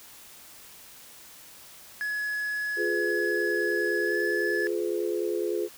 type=tone with pitch glide; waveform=triangle; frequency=1692 to 1720.6 Hz; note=G#6 to A6; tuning=+32 to -39 cents; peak=-26 dBFS; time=2.01-4.67 s; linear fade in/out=0 ms; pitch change=+29 cents; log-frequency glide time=4.05-4.16 s
type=chord; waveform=sine; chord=F diminished; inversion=none; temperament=just; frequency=349.2 / 419.1 / 502.9 Hz; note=F4 / Ab4 / Cb5; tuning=0 / +16 / +31 cents; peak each=-29 / -29 / -34 dBFS; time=2.76-5.69 s; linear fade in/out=50 ms
effects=white hiss -49 dBFS RMS until 5.77 s